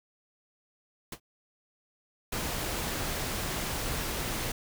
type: noise with exponential decay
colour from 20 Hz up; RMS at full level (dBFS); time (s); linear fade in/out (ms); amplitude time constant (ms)
pink; -32; 1.12-1.2; 5; 17
type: noise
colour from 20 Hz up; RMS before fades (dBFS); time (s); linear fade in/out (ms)
pink; -33; 2.32-4.52; 5
effects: none